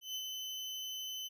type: tone with ADSR envelope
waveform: 35% pulse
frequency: 3036 Hz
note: F#7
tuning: 44 cents sharp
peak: -35 dBFS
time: 0.01-1.29 s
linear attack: 140 ms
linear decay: 61 ms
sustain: -3 dB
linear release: 25 ms
effects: none